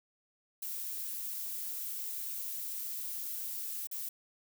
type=noise with dropouts; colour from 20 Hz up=violet; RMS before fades=-39 dBFS; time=0.62-4.09 s; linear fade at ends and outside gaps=5 ms; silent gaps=3.872-3.913 s; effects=none